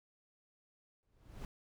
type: noise with exponential growth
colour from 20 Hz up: brown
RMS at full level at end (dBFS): -42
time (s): 1.03-1.45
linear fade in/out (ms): 0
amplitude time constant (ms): 91
effects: none